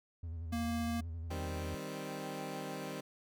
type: tone with vibrato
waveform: triangle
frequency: 82.6 Hz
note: E2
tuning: 4 cents sharp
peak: -37 dBFS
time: 0.23-1.75 s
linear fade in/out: 5 ms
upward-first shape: square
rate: 11 Hz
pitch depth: 51 cents each way
type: tone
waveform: square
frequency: 233.1 Hz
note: A#3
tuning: in tune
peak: -35 dBFS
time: 0.52-1.01 s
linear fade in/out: 10 ms
type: chord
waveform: 15% pulse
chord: C minor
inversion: first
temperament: equal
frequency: 155.56 / 196 / 261.6 Hz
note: Eb3 / G3 / C4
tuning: 0 / 0 / 0 cents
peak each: -38 dBFS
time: 1.3-3.01 s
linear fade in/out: 10 ms
effects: none